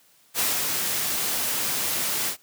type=noise with ADSR envelope; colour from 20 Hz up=white; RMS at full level=-23 dBFS; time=0.34-2.37 s; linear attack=58 ms; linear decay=210 ms; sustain=-3 dB; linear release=88 ms; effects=white hiss -59 dBFS RMS until 2.42 s + high-pass 100 Hz 12 dB/octave